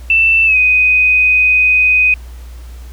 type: tone with pitch glide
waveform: sine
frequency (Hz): 2664 to 2500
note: E7 to D#7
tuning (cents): +18 to +8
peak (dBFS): -7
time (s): 0.1-2.14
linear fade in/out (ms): 2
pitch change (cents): -110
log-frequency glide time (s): 0.45-0.57
effects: added 60 Hz sine -28 dBFS peak until 2.92 s + pink hiss -44 dBFS RMS until 2.92 s